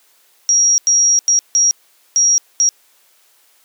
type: tone bursts at uneven times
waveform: sine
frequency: 5670 Hz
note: F8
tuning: 25 cents sharp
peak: -9 dBFS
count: 6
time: 0.49-0.78 / 0.87-1.19 / 1.28-1.39 / 1.55-1.71 / 2.16-2.38 / 2.6-2.69 s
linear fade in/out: 0 ms
effects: white hiss -54 dBFS RMS until 3.64 s + high-pass 400 Hz 12 dB/octave